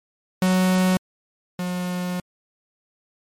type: tone pair in turn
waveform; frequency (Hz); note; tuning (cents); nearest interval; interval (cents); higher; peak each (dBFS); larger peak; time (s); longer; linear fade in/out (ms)
45% pulse; 185 / 179.73; F#3 / F3; 0 / +50; minor second; 50; first; -16 / -24; first; 0.42-0.97 / 1.59-2.2; second; 2
effects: MP3 64 kbps